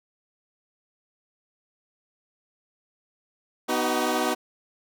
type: chord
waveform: 15% pulse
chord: B major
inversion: none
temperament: equal with one note detuned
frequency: 246.9 / 311.1 / 378.6 Hz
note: B3 / D#4 / F#4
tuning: 0 / 0 / +40 cents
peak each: -21 dBFS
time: 3.68-4.35 s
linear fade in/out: 20 ms
effects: none